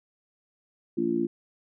harmonic tone, 57.2 Hz, A#1, 32 cents flat, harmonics 3 / 4 / 5 / 6, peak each -37 / -30 / -30 / -26 dBFS, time 0.97-1.27 s, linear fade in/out 10 ms, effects none

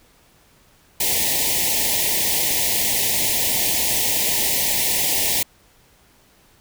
white band-stop noise, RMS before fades -20 dBFS, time 1-5.43 s, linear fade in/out 5 ms, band 970 to 1800 Hz, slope 96 dB/octave, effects pink hiss -55 dBFS RMS until 6.6 s

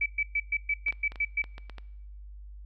sine tone bursts, 2300 Hz, D7, 37 cents flat, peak -24 dBFS, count 9, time 0.01-1.42 s, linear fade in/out 5 ms, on 50 ms, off 120 ms
clicks, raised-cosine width 0.3 ms, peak -27 dBFS, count 8, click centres 0.884 / 0.925 / 1.12 / 1.158 / 1.441 / 1.581 / 1.697 / 1.783 s
effects noise-tail reverb RT60 1.0 s tail -22 dB re dry + added 50 Hz sine -42 dBFS peak until 2.65 s

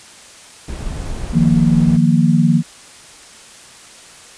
brown noise, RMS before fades -25 dBFS, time 0.68-1.97 s, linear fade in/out 5 ms
sine chord, Eb suspended second, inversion none, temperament just, 155.56 / 175.01 / 233.3 Hz, Eb3 / F3 / Bb3, 0 / +4 / +2 cents, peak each -14 dBFS, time 1.32-2.63 s, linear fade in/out 50 ms
effects white hiss -40 dBFS RMS until 4.37 s + resampled to 22050 Hz

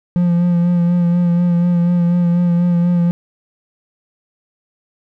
triangle tone with vibrato, 174.1 Hz, F3, 5 cents flat, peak -9 dBFS, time 0.16-3.11 s, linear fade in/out 0 ms, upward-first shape sine, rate 4.1 Hz, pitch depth 26 cents each way, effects none

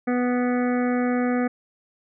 harmonic tone, 246.9 Hz, B3, in tune, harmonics 1 / 2 / 3 / 5 / 6 / 7 / 8 / 9, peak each -21 / -27 / -31 / -35 / -37 / -38 / -39 / -40 dBFS, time 0.07-1.48 s, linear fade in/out 10 ms, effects none

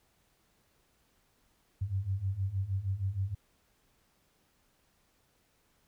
sine beating tone pair, 93 / 99.4 Hz, F#2 / G2, +9 / +25 cents, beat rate 6.4 Hz, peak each -35 / -32 dBFS, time 1.81-3.35 s, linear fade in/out 10 ms, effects pink hiss -71 dBFS RMS until 5.87 s

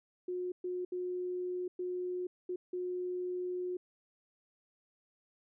sine tone bursts at uneven times, 361.3 Hz, F#4, 41 cents flat, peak -34 dBFS, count 6, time 0.28-0.52 / 0.64-0.85 / 0.92-1.68 / 1.79-2.27 / 2.49-2.56 / 2.73-3.77 s, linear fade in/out 5 ms, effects none

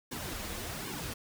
pink noise with flanger, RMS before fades -39 dBFS, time 0.11-1.14 s, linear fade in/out 10 ms, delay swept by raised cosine 1.5 to 7.4 ms, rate 1.3 Hz, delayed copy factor -1, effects none

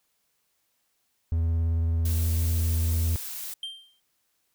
triangle tone with vibrato, 82.41 Hz, E2, in tune, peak -20 dBFS, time 1.32-3.16 s, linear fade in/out 0 ms, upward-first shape sine, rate 18 Hz, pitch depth 21 cents each way
blue noise, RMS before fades -36 dBFS, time 2.05-3.54 s, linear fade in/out 5 ms
triangle tone with exponential decay, 3161 Hz, G7, 14 cents sharp, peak -28 dBFS, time 3.63-4 s, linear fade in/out 2 ms, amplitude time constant 80 ms
effects white hiss -73 dBFS RMS until 4.54 s

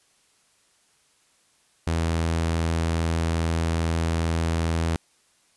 sawtooth tone, 82.41 Hz, E2, in tune, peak -18 dBFS, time 1.87-4.96 s, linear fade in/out 0 ms, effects white hiss -63 dBFS RMS until 5.56 s + resampled to 24000 Hz

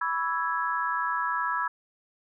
sine chord, C# minor seventh, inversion third, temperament equal with one note detuned, 987.8 / 1126.2 / 1318.5 / 1661.2 Hz, B5 / C#6 / E6 / G#6, 0 / +27 / 0 / 0 cents, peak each -30 / -35 / -30 / -31 dBFS, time 0.01-1.68 s, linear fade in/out 5 ms, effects none

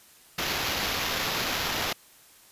blue noise with sample-and-hold, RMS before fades -29 dBFS, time 0.38-1.93 s, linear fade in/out 5 ms, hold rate 8820 Hz, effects white hiss -55 dBFS RMS until 2.51 s + resampled to 32000 Hz

